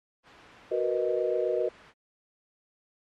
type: noise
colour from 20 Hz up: white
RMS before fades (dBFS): -45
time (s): 0.23-1.94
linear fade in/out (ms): 50
type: chord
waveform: sine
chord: B major seventh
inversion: second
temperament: equal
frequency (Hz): 370 / 466.2 / 493.9 / 622.3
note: F#4 / A#4 / B4 / D#5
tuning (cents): 0 / 0 / 0 / 0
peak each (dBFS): -30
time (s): 0.71-1.69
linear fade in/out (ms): 10
effects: low-pass 2000 Hz 12 dB/octave + MP3 64 kbps